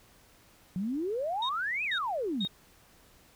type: exponential two-way sweep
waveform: sine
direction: up then down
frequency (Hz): 174.61 to 2622 to 174.61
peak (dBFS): -29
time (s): 0.76-2.45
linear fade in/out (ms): 0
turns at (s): 1.84
type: tone bursts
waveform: sine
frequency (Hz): 3729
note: A#7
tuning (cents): 0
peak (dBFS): -30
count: 3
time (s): 1.42-2.476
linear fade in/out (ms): 5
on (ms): 72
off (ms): 420
effects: tanh soft clip ceiling -19 dBFS + pink hiss -60 dBFS RMS until 3.35 s